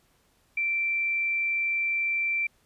sine tone, 2346 Hz, D7, 2 cents flat, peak -24 dBFS, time 0.57-2.47 s, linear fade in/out 5 ms, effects pink hiss -66 dBFS RMS until 2.65 s + resampled to 32000 Hz

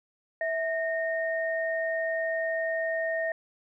sine tone pair together, 652 / 1844.1 Hz, E5 / A#6, -19 / -19 cents, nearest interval octave + tritone, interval 1800 cents, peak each -28 / -31 dBFS, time 0.41-3.32 s, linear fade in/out 2 ms, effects none

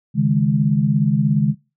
sine chord, C# suspended second, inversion none, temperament equal, 138.59 / 155.56 / 207.7 Hz, C#3 / D#3 / G#3, 0 / 0 / 0 cents, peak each -18 dBFS, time 0.14-1.55 s, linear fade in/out 50 ms, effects noise-tail reverb RT60 0.3 s tail -23 dB re dry

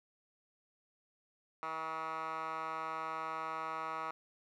10% pulse tone with band-pass filter, 160 Hz, D#3, 49 cents sharp, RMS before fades -40 dBFS, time 1.63-4.11 s, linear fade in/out 0 ms, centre 1300 Hz, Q 4.9, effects none

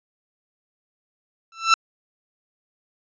sawtooth tone with exponential growth, 1334 Hz, E6, 20 cents sharp, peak -6 dBFS, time 1.52-1.74 s, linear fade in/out 2 ms, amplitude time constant 46 ms, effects resampled to 16000 Hz

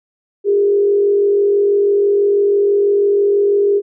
sine tone with frequency modulation, 404.7 Hz, G#4, 45 cents flat, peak -10 dBFS, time 0.44-3.82 s, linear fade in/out 50 ms, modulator 46.1 Hz, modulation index 0.43, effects none

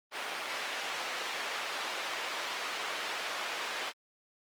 white band-pass noise, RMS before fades -37 dBFS, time 0.11-3.93 s, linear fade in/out 50 ms, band 500 to 2800 Hz, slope 12 dB/octave, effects Opus 24 kbps

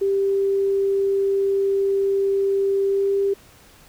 sine tone with pitch glide, 393.3 to 396 Hz, G4 to G4, +6 to +18 cents, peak -17 dBFS, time 0.01-3.34 s, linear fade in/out 10 ms, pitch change +12 cents, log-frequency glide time 2.88-3.13 s, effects pink hiss -50 dBFS RMS until 3.88 s

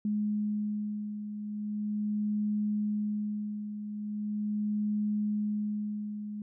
sine beating tone pair, 209.6 / 210 Hz, G#3 / G#3, +16 / +19 cents, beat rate 0.4 Hz, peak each -30 / -37 dBFS, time 0.05-6.42 s, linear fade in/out 2 ms, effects none

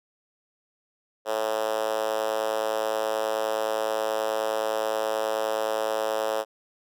5% pulse tone with high-pass filter, 109.5 Hz, A2, 8 cents flat, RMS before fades -27 dBFS, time 1.25-6.45 s, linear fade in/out 50 ms, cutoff 520 Hz, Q 3.8, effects none

